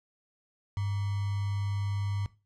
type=tone with sample-and-hold; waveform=sine; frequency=100 Hz; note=G2; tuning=35 cents sharp; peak=-28 dBFS; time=0.77-2.26 s; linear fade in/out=0 ms; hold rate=1050 Hz; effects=noise-tail reverb RT60 0.3 s tail -18 dB re dry + low-pass 6000 Hz 12 dB/octave